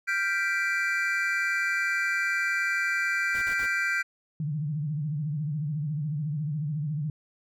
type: chord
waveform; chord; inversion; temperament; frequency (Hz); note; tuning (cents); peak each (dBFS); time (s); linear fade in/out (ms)
triangle; G dominant seventh; third; equal; 1396.9 / 1568 / 1975.5 / 2349; F6 / G6 / B6 / D7; 0 / 0 / 0 / 0; -31 / -26 / -30 / -29; 0.07-4.03; 20
type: noise bursts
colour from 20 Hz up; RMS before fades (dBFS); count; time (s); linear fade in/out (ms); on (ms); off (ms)
pink; -43; 3; 3.34-3.665; 10; 81; 41
type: tone with vibrato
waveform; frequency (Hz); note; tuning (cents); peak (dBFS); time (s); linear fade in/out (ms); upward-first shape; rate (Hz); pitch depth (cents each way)
sine; 150; D3; +37; -27; 4.4-7.1; 2; sine; 14; 120
effects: none